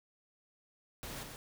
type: noise with echo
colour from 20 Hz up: pink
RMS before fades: -44 dBFS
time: 1.03-1.23 s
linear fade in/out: 0 ms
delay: 130 ms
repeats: 1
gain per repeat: -4 dB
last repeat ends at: 1.36 s
effects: none